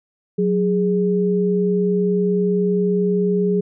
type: tone pair together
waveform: sine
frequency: 183.65 / 413.6 Hz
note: F#3 / G#4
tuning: -13 / -7 cents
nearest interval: octave + major second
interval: 1406 cents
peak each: -18 dBFS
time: 0.38-3.61 s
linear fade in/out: 10 ms
effects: none